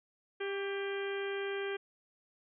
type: harmonic tone with a mistuned harmonic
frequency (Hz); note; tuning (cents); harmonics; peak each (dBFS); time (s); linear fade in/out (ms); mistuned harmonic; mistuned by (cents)
396.7; G4; +21; 1 / 2 / 3 / 4 / 5 / 6 / 7 / 8; -35 / -48 / -49 / -43 / -48 / -47 / -53 / -49; 0.4-1.77; 10; 3; -38
effects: none